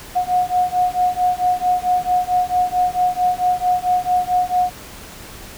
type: beating tone pair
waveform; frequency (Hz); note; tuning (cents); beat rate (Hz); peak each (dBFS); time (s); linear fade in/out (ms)
sine; 723 / 727.5; F#5 / F#5; -40 / -29; 4.5; -18; 0.15-4.71; 20
effects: pink hiss -37 dBFS RMS until 5.57 s